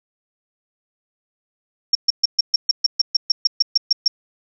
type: tone bursts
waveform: sine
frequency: 5500 Hz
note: F8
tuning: 27 cents flat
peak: -10 dBFS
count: 15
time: 1.93-4.08 s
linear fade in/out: 5 ms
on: 22 ms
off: 130 ms
effects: none